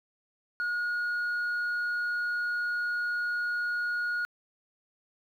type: tone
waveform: sine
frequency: 1442 Hz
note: F#6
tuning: 45 cents flat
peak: -25 dBFS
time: 0.6-4.25 s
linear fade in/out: 0 ms
effects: tanh soft clip ceiling -27 dBFS + 10-bit